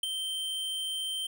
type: tone with ADSR envelope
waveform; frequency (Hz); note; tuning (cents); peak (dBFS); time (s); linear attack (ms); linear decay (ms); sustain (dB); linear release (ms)
square; 3123; G7; -7; -26; 0.03-1.27; 4; 13; -6; 7
effects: none